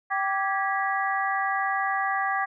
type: harmonic tone with a mistuned harmonic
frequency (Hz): 389.3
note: G4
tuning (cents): -12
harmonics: 2 / 3 / 4 / 5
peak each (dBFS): -27 / -29 / -30 / -31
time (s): 0.1-2.46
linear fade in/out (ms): 20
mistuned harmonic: 4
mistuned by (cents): +100
effects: none